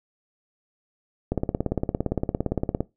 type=click train; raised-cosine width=2 ms; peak=-10 dBFS; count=27; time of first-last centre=1.32-2.806 s; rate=17.5 Hz; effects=noise-tail reverb RT60 0.2 s tail -19 dB re dry